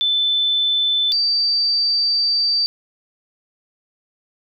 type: tone pair in turn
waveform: sine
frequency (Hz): 3520 / 4646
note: A7 / D8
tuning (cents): 0 / -20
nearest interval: perfect fourth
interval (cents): 480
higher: second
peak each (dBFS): -15 / -15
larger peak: neither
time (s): 0.01-1.12 / 1.12-2.66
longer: second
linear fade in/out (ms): 0
effects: none